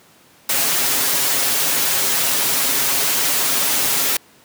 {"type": "noise with comb filter", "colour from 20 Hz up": "white", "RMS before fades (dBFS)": -18, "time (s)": [0.49, 4.17], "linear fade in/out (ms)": 5, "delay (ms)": 7.3, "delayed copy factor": 0.7, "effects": ["pink hiss -50 dBFS RMS until 4.44 s", "high-pass 150 Hz 12 dB/octave"]}